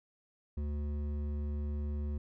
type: tone with hard clipping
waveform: triangle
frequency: 73.42 Hz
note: D2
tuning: in tune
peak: -35 dBFS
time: 0.57-2.18 s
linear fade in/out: 5 ms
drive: 14 dB
effects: none